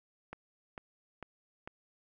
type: click train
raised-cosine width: 0.5 ms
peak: -27 dBFS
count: 4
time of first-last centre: 0.33-1.675 s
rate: 2.23 Hz
effects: none